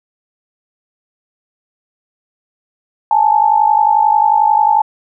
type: tone pair together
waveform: sine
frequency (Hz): 837 / 888.2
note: G#5 / A5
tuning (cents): +13 / +16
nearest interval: minor second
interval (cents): 103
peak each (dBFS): -11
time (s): 3.11-4.82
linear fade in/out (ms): 2
effects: none